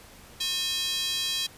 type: tone with high-pass filter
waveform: square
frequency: 360 Hz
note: F#4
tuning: 47 cents flat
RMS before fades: -29 dBFS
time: 0.4-1.47 s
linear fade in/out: 10 ms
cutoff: 3600 Hz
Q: 3.1
effects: pink hiss -50 dBFS RMS until 1.57 s + resampled to 32000 Hz